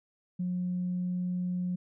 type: tone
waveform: sine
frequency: 179.9 Hz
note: F#3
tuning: 48 cents flat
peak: -28 dBFS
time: 0.39-1.76 s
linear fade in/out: 10 ms
effects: tanh soft clip ceiling -24 dBFS